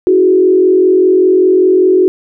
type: tone with frequency modulation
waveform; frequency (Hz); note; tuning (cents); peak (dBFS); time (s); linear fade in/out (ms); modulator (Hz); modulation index
sine; 370; F#4; 0; -5; 0.07-2.08; 0; 45.1; 0.76
effects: none